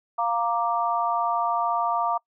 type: chord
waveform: sine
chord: Bb major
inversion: second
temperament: equal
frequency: 698.5 / 932.3 / 1174.7 Hz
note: F5 / Bb5 / D6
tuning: 0 / 0 / 0 cents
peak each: -26 dBFS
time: 0.18-2.18 s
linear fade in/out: 10 ms
effects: noise-tail reverb RT60 0.1 s tail -25 dB re dry